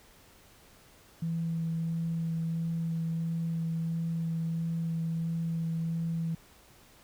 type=tone with vibrato; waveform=sine; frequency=164.81 Hz; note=E3; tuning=in tune; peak=-28 dBFS; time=1.22-6.35 s; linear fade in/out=5 ms; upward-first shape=sine; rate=1.5 Hz; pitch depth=10 cents each way; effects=tanh soft clip ceiling -24 dBFS + pink hiss -58 dBFS RMS until 7.03 s